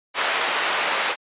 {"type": "band-pass noise", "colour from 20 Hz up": "white", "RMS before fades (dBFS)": -23, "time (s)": [0.14, 1.16], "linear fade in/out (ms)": 50, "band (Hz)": [530, 2400], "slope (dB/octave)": 12, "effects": ["resampled to 8000 Hz"]}